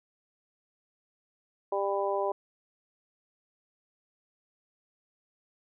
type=harmonic tone; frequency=198.5 Hz; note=G3; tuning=22 cents sharp; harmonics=2 / 3 / 4 / 5; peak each=-31 / -31 / -34 / -34 dBFS; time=1.72-2.32 s; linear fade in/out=5 ms; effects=none